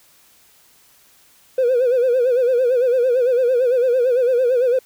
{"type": "tone with vibrato", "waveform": "triangle", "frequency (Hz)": 498.5, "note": "B4", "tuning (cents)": 16, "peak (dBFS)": -10, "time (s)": [1.58, 4.79], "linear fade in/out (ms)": 5, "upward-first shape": "sine", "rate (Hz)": 8.9, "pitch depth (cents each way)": 98, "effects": ["tanh soft clip ceiling -10 dBFS", "white hiss -53 dBFS RMS until 4.85 s"]}